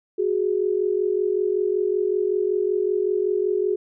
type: tone pair together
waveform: sine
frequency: 370 / 415.3 Hz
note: F#4 / G#4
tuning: 0 / 0 cents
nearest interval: major second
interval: 200 cents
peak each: -22 dBFS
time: 0.18-3.76 s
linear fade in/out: 10 ms
effects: none